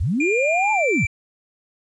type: linear two-way sweep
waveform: sine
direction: up then down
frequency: 57.3 to 880 to 57.3 Hz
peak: -18 dBFS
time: 0-1.06 s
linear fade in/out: 10 ms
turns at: 0.72 s
type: tone with pitch glide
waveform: triangle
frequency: 2400 to 2342 Hz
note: D7 to D7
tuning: +37 to -5 cents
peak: -19 dBFS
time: 0.2-1.07 s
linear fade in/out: 5 ms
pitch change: -42 cents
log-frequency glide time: 0.62-0.85 s
effects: resampled to 22050 Hz + 9-bit